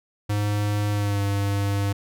square tone with pitch glide, 103.6 to 100.24 Hz, G#2 to G2, -4 to +39 cents, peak -22 dBFS, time 0.29-1.93 s, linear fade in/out 10 ms, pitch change -57 cents, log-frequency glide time 0.91-1.22 s, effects none

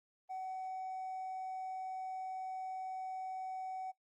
triangle tone with hard clipping, 753 Hz, F#5, 30 cents sharp, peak -39 dBFS, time 0.29-3.92 s, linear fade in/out 20 ms, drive 2 dB, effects noise-tail reverb RT60 0.1 s tail -19 dB re dry + Opus 32 kbps

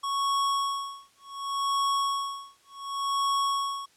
square tone with tremolo, 1108 Hz, C#6, 1 cent flat, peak -24 dBFS, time 0.03-3.86 s, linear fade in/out 10 ms, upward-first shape sine, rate 0.68 Hz, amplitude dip 100%, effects white hiss -62 dBFS RMS until 3.96 s + low-pass 9000 Hz 12 dB/octave

